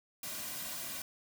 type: noise with comb filter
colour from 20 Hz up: white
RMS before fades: -41 dBFS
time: 0.23-1.02 s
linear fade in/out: 2 ms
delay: 2.3 ms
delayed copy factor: -0.6
effects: none